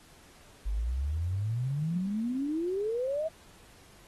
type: exponential sweep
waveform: sine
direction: up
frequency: 47.74 to 657 Hz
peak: -28 dBFS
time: 0.65-3.29 s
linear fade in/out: 20 ms
effects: pink hiss -57 dBFS RMS until 4.07 s + AAC 32 kbps